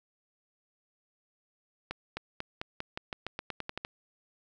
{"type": "accelerating click train", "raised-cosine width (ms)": 0.3, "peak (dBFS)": -19, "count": 14, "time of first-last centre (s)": [1.91, 3.849], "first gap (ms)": 260, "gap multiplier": 0.9, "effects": []}